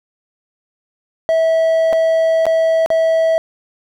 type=tone with dropouts; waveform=triangle; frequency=650 Hz; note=E5; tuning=24 cents flat; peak=-9 dBFS; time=1.29-3.38 s; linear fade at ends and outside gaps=0 ms; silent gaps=1.927-1.931 / 2.455-2.466 / 2.861-2.903 s; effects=none